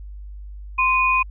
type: tone pair together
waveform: sine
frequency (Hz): 1040 / 2474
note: C6 / D#7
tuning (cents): -11 / -10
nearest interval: octave + minor third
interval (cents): 1501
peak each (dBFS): -18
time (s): 0.78-1.23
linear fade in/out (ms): 10
effects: added 50 Hz sine -33 dBFS peak until 1.3 s